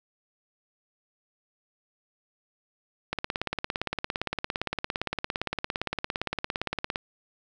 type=click train; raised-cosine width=0.3 ms; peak=-12 dBFS; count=68; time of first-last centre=3.13-6.959 s; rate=17.5 Hz; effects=none